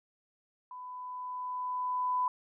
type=tone with level ramp; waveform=sine; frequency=1000 Hz; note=B5; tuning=21 cents sharp; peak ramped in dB=-42 to -26 dBFS; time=0.71-2.28 s; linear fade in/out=2 ms; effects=none